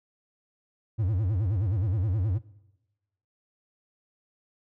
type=tone with vibrato; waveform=triangle; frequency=99.7 Hz; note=G2; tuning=30 cents sharp; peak=-21 dBFS; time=0.98-2.39 s; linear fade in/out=20 ms; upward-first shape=sine; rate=9.5 Hz; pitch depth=230 cents each way; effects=noise-tail reverb RT60 1.0 s tail -20 dB re dry